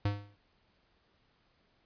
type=tone with exponential decay; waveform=square; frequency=102 Hz; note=G#2; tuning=31 cents flat; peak=-26 dBFS; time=0.05-0.36 s; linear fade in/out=5 ms; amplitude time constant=66 ms; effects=pink hiss -71 dBFS RMS until 1.85 s + resampled to 11025 Hz